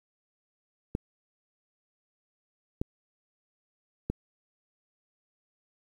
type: clicks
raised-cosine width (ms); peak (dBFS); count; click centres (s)
3; -16; 3; 0.951 / 2.815 / 4.1
effects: 9-bit